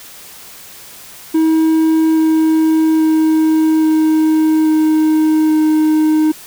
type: tone with pitch steps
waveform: triangle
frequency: 319.5 / 317.7 / 315.8 / 314 / 312.2 / 310.4 Hz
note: D#4 / D#4 / D#4 / D#4 / D#4 / D#4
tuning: +46 / +36 / +26 / +16 / +6 / -4 cents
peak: -7 dBFS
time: 1.34-6.32 s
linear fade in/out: 10 ms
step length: 830 ms
effects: white hiss -36 dBFS RMS until 6.46 s